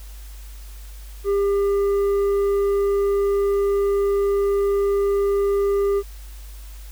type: tone with tanh clipping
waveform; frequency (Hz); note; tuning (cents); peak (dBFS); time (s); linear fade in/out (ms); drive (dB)
sine; 400; G4; +35; -18; 1.24-6.03; 50; 6
effects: added 50 Hz sine -35 dBFS peak until 6.91 s + white hiss -48 dBFS RMS until 6.91 s